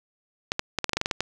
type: clicks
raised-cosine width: 0.2 ms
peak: -7 dBFS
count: 11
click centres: 0.519 / 0.594 / 0.787 / 0.843 / 0.894 / 0.933 / 0.97 / 1.014 / 1.059 / 1.112 / 1.206 s
effects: none